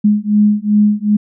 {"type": "beating tone pair", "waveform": "sine", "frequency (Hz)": [207.7, 210.3], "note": ["G#3", "G#3"], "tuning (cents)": [0, 22], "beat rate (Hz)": 2.6, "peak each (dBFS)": -12, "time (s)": [0.04, 1.17], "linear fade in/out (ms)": 10, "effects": []}